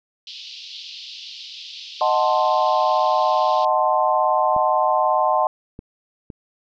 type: band-pass noise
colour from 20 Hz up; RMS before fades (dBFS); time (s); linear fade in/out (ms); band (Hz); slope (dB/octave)
pink; -37; 0.27-3.65; 2; 2900 to 5000; 48
type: chord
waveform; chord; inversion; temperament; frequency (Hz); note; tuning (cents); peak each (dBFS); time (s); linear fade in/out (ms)
sine; D# diminished seventh; none; equal; 622.3 / 740 / 880 / 1046.5; D#5 / F#5 / A5 / C6; 0 / 0 / 0 / 0; -21; 2.01-5.47; 2
type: clicks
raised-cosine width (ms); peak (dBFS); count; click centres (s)
3; -22; 3; 4.564 / 5.791 / 6.302
effects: none